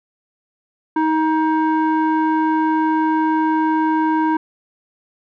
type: tone with low-pass filter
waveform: square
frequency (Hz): 315.3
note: D#4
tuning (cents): +23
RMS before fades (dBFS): -17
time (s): 0.96-4.37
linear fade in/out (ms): 5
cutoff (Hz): 1200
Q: 7
effects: none